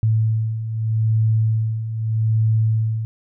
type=beating tone pair; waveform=sine; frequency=110 / 110.81 Hz; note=A2 / A2; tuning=0 / +13 cents; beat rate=0.81 Hz; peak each=-23 / -17 dBFS; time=0.03-3.05 s; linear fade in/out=0 ms; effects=none